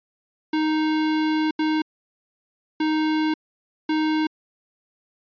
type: tone bursts at uneven times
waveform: square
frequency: 311.1 Hz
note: D#4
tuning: in tune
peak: -20 dBFS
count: 4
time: 0.53-1.51 / 1.59-1.82 / 2.8-3.34 / 3.89-4.27 s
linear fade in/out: 5 ms
effects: resampled to 11025 Hz